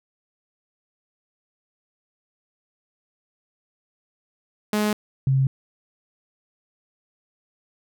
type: tone pair in turn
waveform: sawtooth / sine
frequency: 210.8 / 133.94 Hz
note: G#3 / C3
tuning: +26 / +41 cents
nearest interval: minor sixth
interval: 785 cents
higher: first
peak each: -16 / -16 dBFS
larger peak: neither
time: 4.73-4.93 / 5.27-5.47 s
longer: neither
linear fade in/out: 2 ms
effects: none